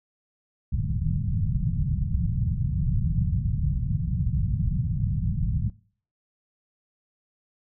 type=low-pass noise; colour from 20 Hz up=white; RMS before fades=-25 dBFS; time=0.72-5.7 s; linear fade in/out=5 ms; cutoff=170 Hz; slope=48 dB/octave; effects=noise-tail reverb RT60 0.5 s tail -23 dB re dry